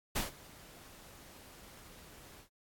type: noise with ADSR envelope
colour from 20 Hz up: pink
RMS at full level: -32 dBFS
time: 0.15-2.49 s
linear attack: 16 ms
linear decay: 140 ms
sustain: -23 dB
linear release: 100 ms
effects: AAC 64 kbps